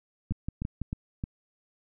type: two click trains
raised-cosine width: 5 ms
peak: -19 / -19 dBFS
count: 4 / 4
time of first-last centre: 0.31-1.239 / 0.32-0.817 s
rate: 3.23 / 6.04 Hz
effects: none